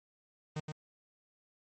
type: tone with echo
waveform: 45% pulse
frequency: 153.3 Hz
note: D#3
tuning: 25 cents flat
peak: -34 dBFS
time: 0.56-0.6 s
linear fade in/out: 5 ms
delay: 120 ms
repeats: 1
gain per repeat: -4 dB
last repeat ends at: 0.72 s
effects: MP3 32 kbps